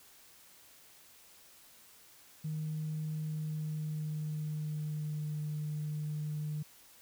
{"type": "tone with pitch glide", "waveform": "sine", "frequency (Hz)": [155.1, 151.03], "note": ["D#3", "D3"], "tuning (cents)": [-5, 49], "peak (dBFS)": -33, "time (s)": [2.44, 6.63], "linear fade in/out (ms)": 10, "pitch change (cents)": -46, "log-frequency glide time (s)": [3.16, 5.38], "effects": ["tanh soft clip ceiling -30 dBFS", "white hiss -59 dBFS RMS until 7.01 s"]}